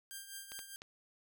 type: tone with tremolo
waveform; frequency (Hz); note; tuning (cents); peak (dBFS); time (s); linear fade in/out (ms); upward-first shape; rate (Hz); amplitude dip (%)
5% pulse; 1592; G6; +26; -32; 0.11-0.76; 0; triangle; 4.9; 70
type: clicks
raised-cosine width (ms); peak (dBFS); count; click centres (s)
0.2; -30; 3; 0.519 / 0.591 / 0.819
effects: none